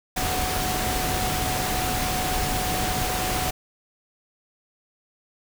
sine tone in noise, 739 Hz, F#5, 2 cents flat, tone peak -29 dBFS, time 0.16-3.51 s, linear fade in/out 10 ms, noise pink, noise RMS -26 dBFS, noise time 0.16-3.51 s, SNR -6 dB, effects none

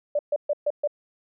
sine tone bursts, 587.3 Hz, D5, in tune, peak -20 dBFS, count 5, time 0.15-0.875 s, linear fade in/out 5 ms, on 41 ms, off 130 ms, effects none

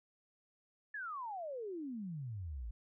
sine exponential sweep, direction down, 1760 to 51.7 Hz, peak -40 dBFS, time 0.94-2.71 s, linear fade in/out 5 ms, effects none

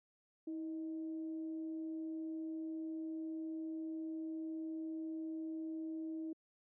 sine tone with frequency modulation, 320.4 Hz, E4, 49 cents flat, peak -39 dBFS, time 0.47-6.33 s, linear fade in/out 5 ms, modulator 301 Hz, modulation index 0.21, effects high-pass 200 Hz 12 dB/octave

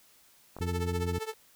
clicks, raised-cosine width 1 ms, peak -28 dBFS, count 2, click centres 0.566 / 0.587 s
harmonic tone, 87.8 Hz, F2, 10 cents sharp, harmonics 1 / 2 / 3 / 4 / 5, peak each -31 / -37 / -41 / -43 / -45 dBFS, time 0.6-1.19 s, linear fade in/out 10 ms
sawtooth tone with tremolo, 440 Hz, A4, in tune, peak -27 dBFS, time 0.61-1.34 s, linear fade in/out 10 ms, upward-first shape triangle, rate 15 Hz, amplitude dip 95%
effects white hiss -61 dBFS RMS until 1.55 s

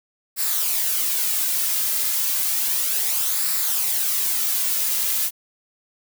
blue noise with flanger, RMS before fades -22 dBFS, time 0.36-5.31 s, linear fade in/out 50 ms, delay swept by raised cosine 0.31 to 2.71 ms, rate 0.32 Hz, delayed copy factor -0.5, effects none

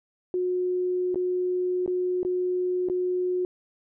sine tone with dropouts, 362.9 Hz, F#4, 34 cents flat, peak -23 dBFS, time 0.34-3.45 s, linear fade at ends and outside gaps 1 ms, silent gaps 1.145-1.157 / 1.862-1.877 / 2.231-2.249 / 2.887-2.898 s, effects none

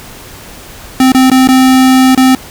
square tone with dropouts, 260 Hz, C4, 11 cents flat, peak -4 dBFS, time 1-2.35 s, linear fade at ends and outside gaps 2 ms, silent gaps 1.12-1.147 / 1.3-1.315 / 1.474-1.487 / 2.149-2.175 s, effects pink hiss -31 dBFS RMS until 2.5 s

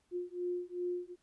sine beating tone pair, 354.4 / 357 Hz, F4 / F4, +25 / +38 cents, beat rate 2.6 Hz, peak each -38 / -38 dBFS, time 0.11-1.16 s, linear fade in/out 50 ms, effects pink hiss -75 dBFS RMS until 1.22 s + resampled to 24000 Hz

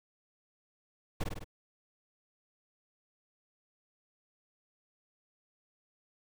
brown noise with echo, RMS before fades -30 dBFS, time 1.2-1.24 s, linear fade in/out 10 ms, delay 51 ms, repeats 4, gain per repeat -3 dB, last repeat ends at 1.444 s, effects none

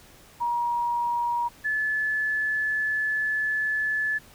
sine tone pair in turn, 952 / 1727.9 Hz, A#5 / A6, +36 / -32 cents, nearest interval minor seventh, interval 1032 cents, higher second, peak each -23 dBFS, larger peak neither, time 0.4-1.49 / 1.64-4.19 s, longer second, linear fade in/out 20 ms, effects pink hiss -52 dBFS RMS until 4.34 s

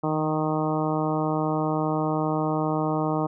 harmonic tone with a mistuned harmonic, 155 Hz, D#3, 6 cents flat, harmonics 1 / 2 / 3 / 4 / 5 / 6 / 7 / 8, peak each -28 / -27 / -31 / -31 / -31 / -34 / -34 / -36 dBFS, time 0.03-3.27 s, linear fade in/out 10 ms, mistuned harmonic 1, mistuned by +25 cents, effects none

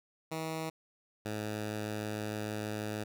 10% pulse tone pair in turn, 160 / 106.48 Hz, D#3 / G#2, +49 / +44 cents, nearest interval perfect fifth, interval 705 cents, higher first, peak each -27 dBFS, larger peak neither, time 0.31-0.7 / 1.25-3.04 s, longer second, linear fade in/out 10 ms, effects none

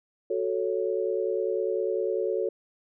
sine chord, F# minor, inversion none, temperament equal, 370 / 440 / 554.4 Hz, F#4 / A4 / C#5, 0 / 0 / 0 cents, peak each -29 / -28 / -31 dBFS, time 0.3-2.49 s, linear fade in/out 5 ms, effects none

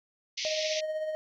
white band-pass noise, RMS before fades -34 dBFS, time 0.37-0.81 s, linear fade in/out 10 ms, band 2000 to 6100 Hz, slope 96 dB/octave
triangle tone with tremolo, 622.3 Hz, D#5, in tune, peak -26 dBFS, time 0.45-1.15 s, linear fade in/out 0 ms, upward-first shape triangle, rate 16 Hz, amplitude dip 50%
effects none

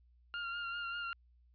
30% pulse tone with vibrato, 1396.9 Hz, F6, in tune, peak -35 dBFS, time 0.34-1.13 s, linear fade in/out 0 ms, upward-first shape sine, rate 5.1 Hz, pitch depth 26 cents each way, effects added 60 Hz sine -63 dBFS peak until 1.54 s + resampled to 11025 Hz

